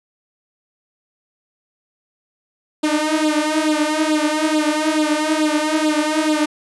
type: tone with flanger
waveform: sawtooth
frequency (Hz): 307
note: D#4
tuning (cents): -23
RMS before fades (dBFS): -18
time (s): 2.83-6.46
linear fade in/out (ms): 10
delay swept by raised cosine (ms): 0.24 to 5.54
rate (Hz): 2.3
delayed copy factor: +0.8
effects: resampled to 24000 Hz